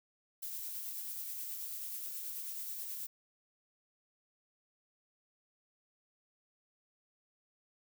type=noise with tremolo; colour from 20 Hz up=violet; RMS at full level=-41 dBFS; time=0.42-3.07 s; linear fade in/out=10 ms; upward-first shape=sine; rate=9.3 Hz; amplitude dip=25%; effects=none